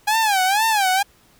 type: tone with vibrato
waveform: sawtooth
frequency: 817 Hz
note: G#5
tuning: 29 cents flat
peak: -12 dBFS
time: 0.07-1.03 s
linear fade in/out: 10 ms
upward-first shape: sine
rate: 2.1 Hz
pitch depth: 170 cents each way
effects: pink hiss -55 dBFS RMS until 1.39 s